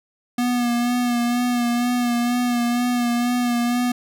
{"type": "tone with vibrato", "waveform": "square", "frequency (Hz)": 242, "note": "B3", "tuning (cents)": -35, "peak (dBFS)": -19, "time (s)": [0.38, 3.92], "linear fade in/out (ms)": 5, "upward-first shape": "sine", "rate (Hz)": 2.1, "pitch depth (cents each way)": 29, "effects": []}